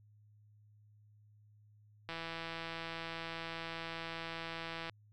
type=click train; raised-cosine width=0.3 ms; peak=-26 dBFS; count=464; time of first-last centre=2.09-4.896 s; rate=165 Hz; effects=added 105 Hz sine -61 dBFS peak until 5.12 s